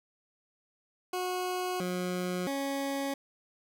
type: tone with pitch steps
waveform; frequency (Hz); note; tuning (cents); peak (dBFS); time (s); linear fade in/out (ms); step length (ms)
20% pulse; 364.7 / 180.6 / 276.3; F#4 / F#3 / C#4; -25 / -42 / -6; -26; 1.13-3.14; 5; 670
effects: none